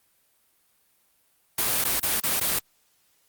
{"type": "noise with dropouts", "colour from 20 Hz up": "white", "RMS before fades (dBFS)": -24, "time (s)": [1.58, 2.59], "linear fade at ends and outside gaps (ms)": 5, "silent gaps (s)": [[1.841, 1.849], [1.999, 2.029], [2.202, 2.235], [2.399, 2.41]], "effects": ["white hiss -66 dBFS RMS until 3.28 s", "Opus 32 kbps"]}